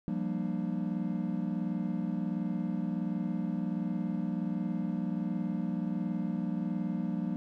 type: chord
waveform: triangle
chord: G minor seventh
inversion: third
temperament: equal with one note detuned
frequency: 174.61 / 196 / 233.1 / 299.5 Hz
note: F3 / G3 / Bb3 / D4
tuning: 0 / 0 / 0 / +34 cents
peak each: -33 / -33 / -34 / -37 dBFS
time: 0.08-7.36 s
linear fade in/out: 0 ms
effects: none